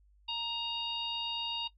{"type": "harmonic tone with a mistuned harmonic", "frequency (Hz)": 932.3, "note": "A#5", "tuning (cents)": 0, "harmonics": [1, 3, 4, 5], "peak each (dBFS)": [-41, -36, -37, -46], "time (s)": [0.28, 1.68], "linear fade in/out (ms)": 10, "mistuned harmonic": 3, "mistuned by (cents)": 15, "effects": ["noise-tail reverb RT60 0.1 s tail -18 dB re dry", "added 50 Hz sine -61 dBFS peak until 1.77 s"]}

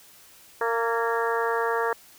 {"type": "harmonic tone with a mistuned harmonic", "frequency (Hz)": 230.1, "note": "A#3", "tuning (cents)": -22, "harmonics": [2, 3, 4, 5, 6, 7, 8], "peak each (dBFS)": [-26, -33, -29, -31, -33, -32, -37], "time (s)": [0.61, 1.93], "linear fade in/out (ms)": 2, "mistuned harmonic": 7, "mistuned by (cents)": 43, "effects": ["white hiss -52 dBFS RMS until 2.18 s"]}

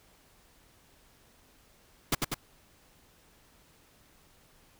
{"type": "noise with echo", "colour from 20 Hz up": "pink", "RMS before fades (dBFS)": -26, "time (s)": [2.12, 2.15], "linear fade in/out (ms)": 5, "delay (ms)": 97, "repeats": 2, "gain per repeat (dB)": -3, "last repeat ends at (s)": 2.344, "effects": ["pink hiss -62 dBFS RMS until 4.79 s"]}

